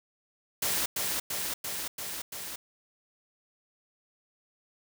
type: noise with echo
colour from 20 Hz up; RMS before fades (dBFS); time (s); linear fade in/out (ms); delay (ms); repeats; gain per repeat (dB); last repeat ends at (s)
white; -29; 0.62-0.86; 5; 340; 5; -2; 2.56
effects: none